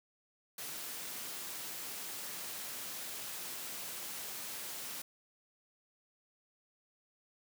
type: high-pass noise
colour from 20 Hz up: white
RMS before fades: -43 dBFS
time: 0.58-5.02 s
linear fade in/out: 5 ms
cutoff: 120 Hz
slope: 12 dB/octave
effects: none